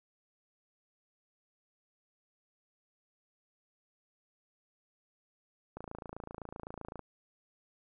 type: click train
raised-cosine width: 1 ms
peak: -28 dBFS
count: 35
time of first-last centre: 5.77-6.993 s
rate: 27.8 Hz
effects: none